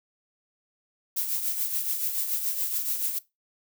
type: noise with tremolo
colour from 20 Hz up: violet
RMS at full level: -26 dBFS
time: 1.16-3.19 s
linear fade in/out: 10 ms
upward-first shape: triangle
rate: 7 Hz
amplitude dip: 60%
effects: noise-tail reverb RT60 0.2 s tail -19 dB re dry